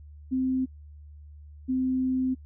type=tone pair in turn; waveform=sine; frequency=259.6 / 258.5 Hz; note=C4 / C4; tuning=-13 / -21 cents; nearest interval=unison; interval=8 cents; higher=first; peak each=-23 dBFS; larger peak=neither; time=0.31-0.66 / 1.68-2.35 s; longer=second; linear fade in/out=20 ms; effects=noise-tail reverb RT60 0.1 s tail -25 dB re dry + added 74 Hz sine -44 dBFS peak until 2.45 s